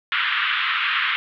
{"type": "band-pass noise", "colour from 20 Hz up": "pink", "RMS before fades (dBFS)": -22, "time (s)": [0.12, 1.16], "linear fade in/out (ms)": 0, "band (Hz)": [1200, 3400], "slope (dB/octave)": 48, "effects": []}